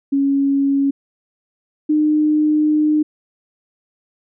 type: tone pair in turn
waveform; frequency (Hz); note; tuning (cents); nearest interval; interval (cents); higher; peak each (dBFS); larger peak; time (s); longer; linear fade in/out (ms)
sine; 277.2 / 304; C#4 / D#4; 0 / -40; major second; 160; second; -13 / -12; second; 0.12-0.91 / 1.89-3.03; second; 10
effects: none